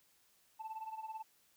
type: tone with tremolo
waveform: sine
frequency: 880 Hz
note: A5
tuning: in tune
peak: -37 dBFS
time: 0.59-1.23 s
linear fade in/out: 20 ms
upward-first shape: sine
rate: 18 Hz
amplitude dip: 80%
effects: tanh soft clip ceiling -39 dBFS + white hiss -71 dBFS RMS until 1.56 s